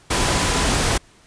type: tone in noise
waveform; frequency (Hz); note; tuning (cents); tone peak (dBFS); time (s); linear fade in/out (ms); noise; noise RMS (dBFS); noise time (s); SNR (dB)
sine; 1000; B5; +21; -29; 0.13-0.67; 10; pink; -19; 0.1-0.98; -13
effects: pink hiss -52 dBFS RMS until 1.26 s + resampled to 22050 Hz